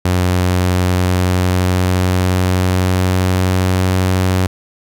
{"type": "tone with pitch glide", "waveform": "sawtooth", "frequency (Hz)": [90.5, 92.88], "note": ["F#2", "F#2"], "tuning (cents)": [-38, 7], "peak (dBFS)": -8, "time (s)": [0.05, 4.47], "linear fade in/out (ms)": 5, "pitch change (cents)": 45, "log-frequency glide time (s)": [0.3, 3.97], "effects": []}